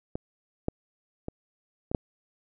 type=clicks; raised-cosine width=2 ms; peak=-18 / -13 / -20 / -20 / -10 dBFS; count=5; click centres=0.155 / 0.684 / 1.284 / 1.915 / 1.948 s; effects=none